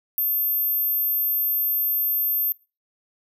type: tone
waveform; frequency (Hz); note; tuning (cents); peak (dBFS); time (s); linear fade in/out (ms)
sine; 13370; G#9; +10; -19; 0.18-2.52; 0
effects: noise-tail reverb RT60 0.3 s tail -22 dB re dry